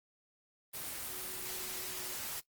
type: tone in noise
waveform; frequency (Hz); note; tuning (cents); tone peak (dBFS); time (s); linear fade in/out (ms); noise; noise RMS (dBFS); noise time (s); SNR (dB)
sine; 370; F#4; 0; -52; 1.09-2.15; 20; white; -41; 0.73-2.41; -14
effects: noise-tail reverb RT60 0.1 s tail -18 dB re dry + Opus 24 kbps